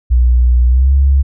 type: tone with pitch glide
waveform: sine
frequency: 61 to 68.47 Hz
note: B1 to C#2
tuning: -21 to -21 cents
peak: -6 dBFS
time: 0.1-1.23 s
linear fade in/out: 20 ms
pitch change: +200 cents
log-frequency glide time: 0.67-0.93 s
effects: none